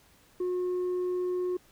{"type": "tone with tanh clipping", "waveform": "sine", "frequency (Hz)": 361.6, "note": "F#4", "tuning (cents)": -40, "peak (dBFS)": -28, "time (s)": [0.4, 1.57], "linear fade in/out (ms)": 5, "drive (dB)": 2, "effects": ["pink hiss -61 dBFS RMS until 1.71 s"]}